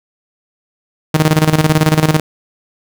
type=tone with tremolo; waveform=sawtooth; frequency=155.7 Hz; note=D#3; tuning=2 cents sharp; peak=-3 dBFS; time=1.14-2.2 s; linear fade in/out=5 ms; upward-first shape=square; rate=18 Hz; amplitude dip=75%; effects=none